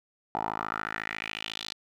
10% pulse tone with band-pass filter sweep, 54 Hz, A1, 32 cents flat, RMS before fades -35 dBFS, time 0.35-1.73 s, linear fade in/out 0 ms, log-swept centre 830 to 4200 Hz, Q 3.6, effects none

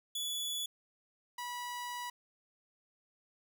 sawtooth tone pair in turn, 3424 / 975.4 Hz, A7 / B5, -48 / -22 cents, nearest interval octave + minor seventh, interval 2174 cents, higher first, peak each -32 / -35 dBFS, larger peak first, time 0.15-0.66 / 1.38-2.1 s, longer second, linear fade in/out 5 ms, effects none

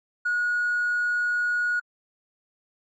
sine tone with hard clipping, 1451 Hz, F#6, 34 cents flat, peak -22 dBFS, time 0.25-1.8 s, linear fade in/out 10 ms, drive 1 dB, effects MP3 32 kbps

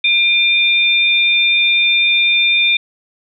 sine tone pair together, 2400 / 3598 Hz, D7 / A7, +37 / +38 cents, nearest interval perfect fifth, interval 701 cents, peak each -12 / -14 dBFS, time 0.04-2.77 s, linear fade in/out 5 ms, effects none

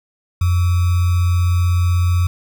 sine tone with sample-and-hold, 88.4 Hz, F2, 22 cents sharp, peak -12 dBFS, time 0.41-2.27 s, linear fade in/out 5 ms, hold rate 1225 Hz, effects none

